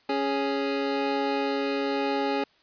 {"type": "tone pair together", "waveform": "25% pulse", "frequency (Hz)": [277.2, 415.3], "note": ["C#4", "G#4"], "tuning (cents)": [0, 0], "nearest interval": "perfect fifth", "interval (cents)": 700, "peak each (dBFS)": -24, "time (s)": [0.09, 2.44], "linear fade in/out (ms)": 5, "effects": ["white hiss -62 dBFS RMS until 2.62 s", "resampled to 11025 Hz"]}